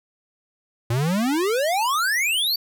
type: exponential sweep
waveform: square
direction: up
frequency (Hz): 112 to 4664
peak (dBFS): -20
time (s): 0.9-2.56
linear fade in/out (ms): 5
effects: none